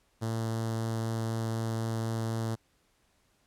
sawtooth tone with notch filter, 113 Hz, A2, 47 cents sharp, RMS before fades -32 dBFS, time 0.21-2.56 s, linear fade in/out 20 ms, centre 2400 Hz, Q 1.1, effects pink hiss -70 dBFS RMS until 3.46 s + low-pass 12000 Hz 12 dB/octave

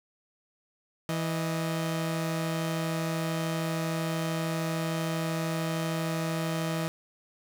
sawtooth tone pair together, 163.83 / 622.3 Hz, E3 / D#5, -10 / 0 cents, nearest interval octave + major seventh, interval 2310 cents, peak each -25 / -32 dBFS, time 1.09-6.88 s, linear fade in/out 0 ms, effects none

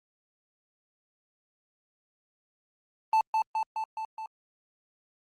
triangle tone with echo, 880 Hz, A5, in tune, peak -18 dBFS, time 3.13-3.21 s, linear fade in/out 2 ms, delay 210 ms, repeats 5, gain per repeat -3 dB, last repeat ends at 4.26 s, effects Opus 32 kbps

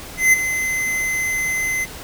square tone with ADSR envelope, 2052 Hz, C7, 34 cents flat, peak -9 dBFS, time 0.17-1.86 s, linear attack 160 ms, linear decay 16 ms, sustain -11 dB, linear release 29 ms, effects pink hiss -35 dBFS RMS until 2.03 s

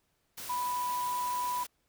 sine tone in noise, 987.8 Hz, B5, in tune, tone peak -30 dBFS, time 0.49-1.64 s, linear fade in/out 10 ms, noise white, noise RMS -42 dBFS, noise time 0.37-1.67 s, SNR +9 dB, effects pink hiss -75 dBFS RMS until 1.88 s

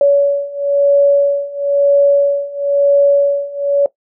sine beating tone pair, 565 / 566 Hz, C#5 / C#5, +33 / +36 cents, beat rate 1 Hz, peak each -13 / -11 dBFS, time 0.01-3.86 s, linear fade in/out 2 ms, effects noise-tail reverb RT60 0.1 s tail -17 dB re dry

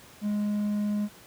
triangle tone, 207.7 Hz, G#3, in tune, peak -23 dBFS, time 0.21-1.09 s, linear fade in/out 50 ms, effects pink hiss -51 dBFS RMS until 1.26 s + high-pass 80 Hz 12 dB/octave

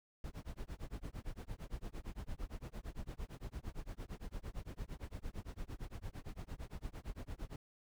brown noise with tremolo, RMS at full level -42 dBFS, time 0.24-7.56 s, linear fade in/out 2 ms, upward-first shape sine, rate 8.8 Hz, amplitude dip 100%, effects none

